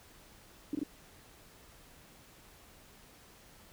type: tone bursts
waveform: sine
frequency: 293.7 Hz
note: D4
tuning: in tune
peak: -30 dBFS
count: 3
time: 0.73-0.834 s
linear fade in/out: 2 ms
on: 20 ms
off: 22 ms
effects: pink hiss -58 dBFS RMS until 3.72 s